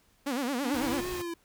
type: tone with vibrato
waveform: sawtooth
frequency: 261.6 Hz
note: C4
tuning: in tune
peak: -25 dBFS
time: 0.26-1.01 s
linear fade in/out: 10 ms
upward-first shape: sine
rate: 9 Hz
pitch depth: 180 cents each way
type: linear two-way sweep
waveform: square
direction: up then down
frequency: 277.2 to 366.4 to 333.3 Hz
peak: -34 dBFS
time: 0.64-1.34 s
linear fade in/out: 5 ms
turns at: 1.09 s
type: noise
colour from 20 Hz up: pink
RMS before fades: -40 dBFS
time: 0.74-1.22 s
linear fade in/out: 2 ms
effects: pink hiss -66 dBFS RMS until 1.44 s

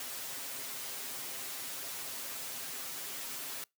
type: noise with comb filter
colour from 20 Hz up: white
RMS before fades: -41 dBFS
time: 0-3.64 s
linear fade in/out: 2 ms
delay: 7.5 ms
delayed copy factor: +0.8
effects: noise-tail reverb RT60 0.2 s tail -25 dB re dry + high-pass 150 Hz 12 dB/octave

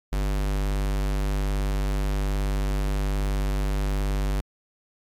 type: tone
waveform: square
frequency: 49.4 Hz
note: G1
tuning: 14 cents sharp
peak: -23 dBFS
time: 0.12-4.41 s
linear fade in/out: 10 ms
effects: MP3 96 kbps

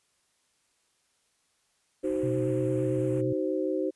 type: band-stop noise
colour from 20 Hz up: pink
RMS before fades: -49 dBFS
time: 2.03-3.22 s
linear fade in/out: 20 ms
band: 2900 to 7100 Hz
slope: 48 dB/octave
type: chord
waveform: sine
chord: C diminished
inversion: first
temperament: equal with one note detuned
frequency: 311.1 / 376.9 / 523.3 Hz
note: Eb4 / Gb4 / C5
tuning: 0 / +32 / 0 cents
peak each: -30 / -30 / -31 dBFS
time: 2.03-3.91 s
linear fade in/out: 20 ms
type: tone with vibrato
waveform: sine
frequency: 125.8 Hz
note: B2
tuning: 32 cents sharp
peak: -30 dBFS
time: 2.23-3.33 s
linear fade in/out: 5 ms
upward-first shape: triangle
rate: 8.8 Hz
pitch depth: 78 cents each way
effects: white hiss -71 dBFS RMS until 3.95 s + resampled to 24000 Hz

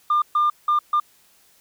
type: tone bursts at uneven times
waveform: sine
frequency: 1200 Hz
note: D6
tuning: 37 cents sharp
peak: -14 dBFS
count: 4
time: 0.1-0.22 / 0.35-0.5 / 0.68-0.79 / 0.93-1 s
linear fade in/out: 5 ms
effects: tanh soft clip ceiling -13 dBFS + white hiss -57 dBFS RMS until 1.6 s

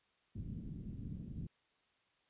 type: low-pass noise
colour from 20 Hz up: white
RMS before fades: -45 dBFS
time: 0.35-1.47 s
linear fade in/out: 5 ms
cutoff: 210 Hz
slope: 24 dB/octave
effects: white hiss -75 dBFS RMS until 2.29 s + resampled to 8000 Hz

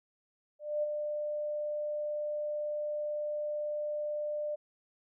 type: tone with ADSR envelope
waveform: sine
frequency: 597 Hz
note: D5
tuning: 28 cents sharp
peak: -27 dBFS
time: 0.59-4.56 s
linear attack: 240 ms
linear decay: 21 ms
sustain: -5 dB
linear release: 17 ms
effects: none

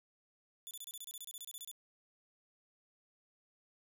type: tone bursts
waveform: 10% pulse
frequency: 3482 Hz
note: A7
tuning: 19 cents flat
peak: -37 dBFS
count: 16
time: 0.67-1.714 s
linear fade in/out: 0 ms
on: 39 ms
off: 28 ms
effects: none

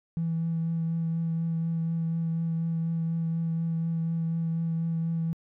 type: tone with vibrato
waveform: triangle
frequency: 164.81 Hz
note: E3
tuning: in tune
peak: -22 dBFS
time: 0.17-5.33 s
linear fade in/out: 0 ms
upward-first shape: triangle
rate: 4.1 Hz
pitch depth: 15 cents each way
effects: tanh soft clip ceiling -23 dBFS

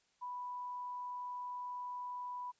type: tone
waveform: sine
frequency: 987.8 Hz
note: B5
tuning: in tune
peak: -40 dBFS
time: 0.21-2.52 s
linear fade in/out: 20 ms
effects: white hiss -75 dBFS RMS until 2.59 s + resampled to 16000 Hz

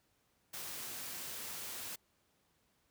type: noise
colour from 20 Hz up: white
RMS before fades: -44 dBFS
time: 0.53-1.96 s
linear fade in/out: 10 ms
effects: pink hiss -75 dBFS RMS until 2.9 s + high-pass 60 Hz 12 dB/octave

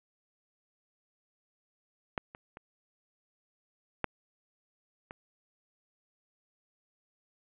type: clicks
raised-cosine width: 0.5 ms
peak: -16 / -30 / -30 / -13 / -26 dBFS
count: 5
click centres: 2.178 / 2.349 / 2.571 / 4.043 / 5.109 s
effects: resampled to 8000 Hz + 8-bit

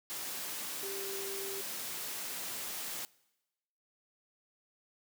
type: tone in noise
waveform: sine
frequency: 392 Hz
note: G4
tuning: in tune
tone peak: -41 dBFS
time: 0.83-1.61 s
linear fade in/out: 0 ms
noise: white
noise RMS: -40 dBFS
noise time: 0.1-3.05 s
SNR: -4 dB
effects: noise-tail reverb RT60 1.0 s tail -23 dB re dry + high-pass 150 Hz 12 dB/octave

